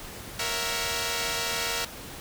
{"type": "chord", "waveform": "5% pulse", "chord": "F# dominant seventh", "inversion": "first", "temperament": "equal", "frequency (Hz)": [466.2, 554.4, 659.3, 740], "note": ["A#4", "C#5", "E5", "F#5"], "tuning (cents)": [0, 0, 0, 0], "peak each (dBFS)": [-19, -25, -21, -25], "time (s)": [0.39, 1.85], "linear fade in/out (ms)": 5, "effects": ["pink hiss -41 dBFS RMS until 2.2 s"]}